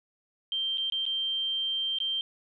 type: tone with dropouts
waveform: sine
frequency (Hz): 3150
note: G7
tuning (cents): +8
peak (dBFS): -27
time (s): 0.52-2.21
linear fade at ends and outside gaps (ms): 1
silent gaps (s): 0.774-0.781 / 0.9-0.922 / 1.054-1.063 / 1.986-2.002
effects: none